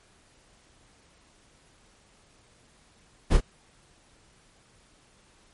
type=noise with echo; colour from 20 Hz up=brown; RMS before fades=-19 dBFS; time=3.3-3.38 s; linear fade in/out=20 ms; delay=30 ms; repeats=1; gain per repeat=-7 dB; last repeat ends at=3.41 s; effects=pink hiss -60 dBFS RMS until 5.53 s + MP3 48 kbps